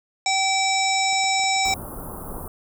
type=harmonic tone; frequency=770 Hz; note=G5; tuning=31 cents flat; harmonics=1 / 3 / 5 / 7 / 9 / 10; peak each=-22 / -24 / -28 / -27 / -30 / -30 dBFS; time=0.26-1.74 s; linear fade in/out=2 ms
type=clicks; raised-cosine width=1 ms; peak=-31 dBFS; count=6; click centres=1.128 / 1.242 / 1.397 / 1.439 / 1.564 / 1.888 s
type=band-stop noise; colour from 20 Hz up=pink; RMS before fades=-34 dBFS; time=1.65-2.48 s; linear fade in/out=2 ms; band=1300 to 9700 Hz; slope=48 dB/octave
effects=none